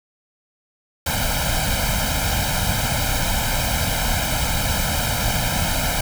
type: noise with comb filter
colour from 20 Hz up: pink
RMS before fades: -21 dBFS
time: 1.06-6.01 s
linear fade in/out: 5 ms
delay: 1.3 ms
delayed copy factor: +0.95
effects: none